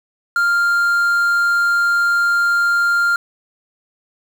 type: tone with quantisation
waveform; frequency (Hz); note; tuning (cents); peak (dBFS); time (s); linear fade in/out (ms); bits
triangle; 1396.9; F6; 0; -11; 0.36-3.16; 2; 6
effects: none